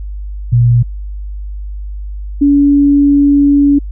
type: tone pair in turn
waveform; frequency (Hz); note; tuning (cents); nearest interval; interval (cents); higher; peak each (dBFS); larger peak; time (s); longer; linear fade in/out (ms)
sine; 120 / 284.5; B2 / C#4; -49 / +45; octave + minor third; 1494; second; -5; neither; 0.52-0.83 / 2.41-3.79; second; 10
effects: added 50 Hz sine -20 dBFS peak until 3.91 s